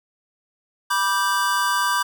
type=chord; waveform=square; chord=G major; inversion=first; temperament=just; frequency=980 / 1176 / 1568 Hz; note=B5 / D6 / G6; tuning=-14 / +2 / 0 cents; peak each=-24 dBFS; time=0.9-2.03 s; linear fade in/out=10 ms; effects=none